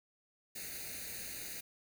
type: noise with comb filter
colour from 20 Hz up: white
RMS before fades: -44 dBFS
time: 0.55-1.61 s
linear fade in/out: 10 ms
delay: 0.46 ms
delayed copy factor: +0.85
effects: none